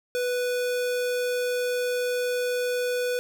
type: tone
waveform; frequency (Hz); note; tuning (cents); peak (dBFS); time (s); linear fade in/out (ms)
square; 493.9; B4; 0; -25; 0.15-3.19; 0
effects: none